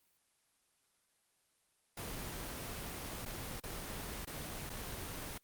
pink noise with dropouts, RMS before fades -43 dBFS, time 1.97-5.38 s, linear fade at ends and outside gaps 5 ms, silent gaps 3.252-3.259 / 3.601-3.635 / 4.25-4.271 / 4.695-4.7 s, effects white hiss -75 dBFS RMS until 5.43 s + Opus 24 kbps

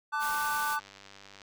triangle chord, D major, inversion second, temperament equal with one note detuned, 880 / 1174.7 / 1499.8 Hz, A5 / D6 / F#6, 0 / 0 / +23 cents, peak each -31 dBFS, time 0.12-0.8 s, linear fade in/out 20 ms
white noise, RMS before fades -39 dBFS, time 0.19-0.78 s, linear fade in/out 50 ms
click train, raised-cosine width 0.2 ms, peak -32 dBFS, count 63, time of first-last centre 0.79-1.418 s, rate 98.8 Hz
effects none

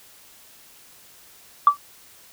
sine tone with exponential decay, 1158 Hz, D6, 25 cents flat, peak -5 dBFS, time 1.67-1.77 s, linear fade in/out 2 ms, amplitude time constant 21 ms, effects tanh soft clip ceiling -1 dBFS + white hiss -50 dBFS RMS until 2.32 s

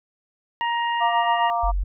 harmonic tone, 940 Hz, A#5, 14 cents sharp, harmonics 1 / 2 / 3, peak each -22 / -28 / -32 dBFS, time 0.61-1.5 s, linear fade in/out 0 ms
sine chord, Bb major, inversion second, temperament equal, 698.5 / 932.3 / 1174.7 Hz, F5 / Bb5 / D6, 0 / 0 / 0 cents, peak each -23 / -25 / -27 dBFS, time 1-1.72 s, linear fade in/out 20 ms
sine tone, 46.25 Hz, F#1, in tune, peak -20 dBFS, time 1.63-1.84 s, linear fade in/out 10 ms
effects none

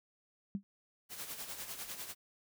sine tone with exponential decay, 198 Hz, G3, 18 cents sharp, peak -30 dBFS, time 0.55-0.63 s, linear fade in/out 0 ms, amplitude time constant 17 ms
white noise with tremolo, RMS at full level -42 dBFS, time 1.09-2.15 s, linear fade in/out 50 ms, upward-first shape sine, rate 10 Hz, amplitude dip 60%
effects none

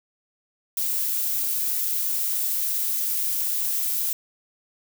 violet noise, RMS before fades -25 dBFS, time 0.77-4.13 s, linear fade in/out 2 ms, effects none

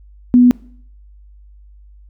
sine tone, 246.2 Hz, B3, 5 cents flat, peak -5 dBFS, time 0.34-0.51 s, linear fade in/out 0 ms, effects noise-tail reverb RT60 0.6 s tail -23 dB re dry + added 50 Hz sine -40 dBFS peak until 2.09 s

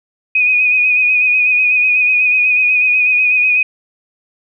sine tone with vibrato, 2489 Hz, D#7, in tune, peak -9 dBFS, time 0.35-3.63 s, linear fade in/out 5 ms, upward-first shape sine, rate 8.1 Hz, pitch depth 32 cents each way, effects none

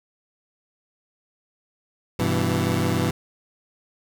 20% pulse chord, E minor, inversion first, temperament equal with one note detuned, 98 / 125.12 / 164.81 Hz, G2 / B2 / E3, 0 / +23 / 0 cents, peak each -20 dBFS, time 2.19-3.11 s, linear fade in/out 5 ms, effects none

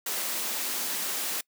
white high-pass noise, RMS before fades -31 dBFS, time 0.06-1.41 s, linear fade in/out 5 ms, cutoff 190 Hz, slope 96 dB/octave, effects noise-tail reverb RT60 0.1 s tail -24 dB re dry

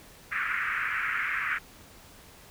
pink band-pass noise, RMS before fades -30 dBFS, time 0.31-1.59 s, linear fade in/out 20 ms, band 1300 to 2300 Hz, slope 48 dB/octave, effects pink hiss -52 dBFS RMS until 2.5 s

